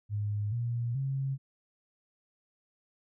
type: tone with pitch steps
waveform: sine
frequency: 103.83 / 118.58 / 135.43 Hz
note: G#2 / A#2 / C#3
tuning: 0 / +30 / -40 cents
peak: -29 dBFS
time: 0.09-1.38 s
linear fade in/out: 50 ms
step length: 430 ms
effects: none